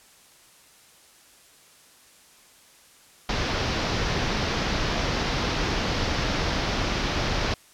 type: low-pass noise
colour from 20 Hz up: pink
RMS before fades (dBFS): -26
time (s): 3.29-7.54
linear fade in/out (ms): 2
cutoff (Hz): 5800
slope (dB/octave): 48
effects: white hiss -54 dBFS RMS until 7.73 s + low-pass 11000 Hz 12 dB/octave